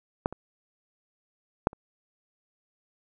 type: clicks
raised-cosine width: 1 ms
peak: -10 / -24 / -6 / -30 dBFS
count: 4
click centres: 0.259 / 0.326 / 1.671 / 1.731 s
effects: none